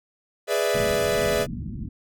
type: chord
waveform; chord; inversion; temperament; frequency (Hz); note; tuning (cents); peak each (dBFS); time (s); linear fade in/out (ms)
45% pulse; E dominant seventh; first; equal; 415.3 / 493.9 / 587.3 / 659.3; G#4 / B4 / D5 / E5; 0 / 0 / 0 / 0; -26 / -27 / -26 / -27; 0.47-1.47; 50
type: low-pass noise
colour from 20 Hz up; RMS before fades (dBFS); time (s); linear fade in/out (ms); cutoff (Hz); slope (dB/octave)
white; -32; 0.74-1.89; 10; 260; 48
effects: none